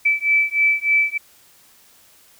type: beating tone pair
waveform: sine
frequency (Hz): 2312 / 2315.3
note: D7 / D7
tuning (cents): -28 / -25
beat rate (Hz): 3.3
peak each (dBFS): -18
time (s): 0.05-1.18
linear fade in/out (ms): 10
effects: white hiss -52 dBFS RMS until 2.39 s